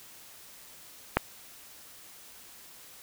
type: click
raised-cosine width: 0.5 ms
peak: -6 dBFS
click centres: 1.17 s
effects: white hiss -51 dBFS RMS until 3.02 s